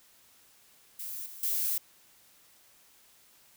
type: noise with level steps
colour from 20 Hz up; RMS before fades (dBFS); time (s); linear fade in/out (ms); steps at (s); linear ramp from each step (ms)
violet; -39 / -46 / -30; 0.99-1.78; 5; 1.26 / 1.43; 2
effects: white hiss -61 dBFS RMS until 3.56 s